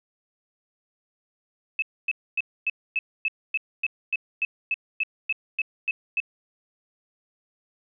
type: tone bursts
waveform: sine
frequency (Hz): 2600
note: E7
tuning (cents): -24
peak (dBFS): -21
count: 16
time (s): 1.79-6.202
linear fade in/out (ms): 2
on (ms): 32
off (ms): 260
effects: none